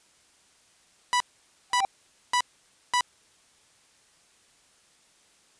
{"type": "tone bursts", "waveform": "sawtooth", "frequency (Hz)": 985, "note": "B5", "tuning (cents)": -5, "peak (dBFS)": -17, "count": 4, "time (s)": [1.13, 3.008], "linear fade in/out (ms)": 0, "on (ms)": 72, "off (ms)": 530}
{"type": "tone with exponential growth", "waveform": "triangle", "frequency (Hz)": 782, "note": "G5", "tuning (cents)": -4, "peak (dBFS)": -16, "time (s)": [1.7, 1.85], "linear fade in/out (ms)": 1, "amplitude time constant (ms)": 32}
{"effects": ["white hiss -61 dBFS RMS until 5.59 s", "resampled to 22050 Hz"]}